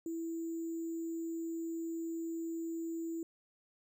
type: tone with sample-and-hold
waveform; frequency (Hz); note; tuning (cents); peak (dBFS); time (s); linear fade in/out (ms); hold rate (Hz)
sine; 330.1; E4; +2; -36; 0.06-3.23; 2; 7350
effects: none